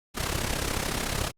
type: noise with amplitude modulation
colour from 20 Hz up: pink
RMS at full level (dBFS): -26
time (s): 0.14-1.32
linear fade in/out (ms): 50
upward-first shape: sine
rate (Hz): 33.7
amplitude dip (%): 70
effects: low-pass 12000 Hz 12 dB/octave + Opus 48 kbps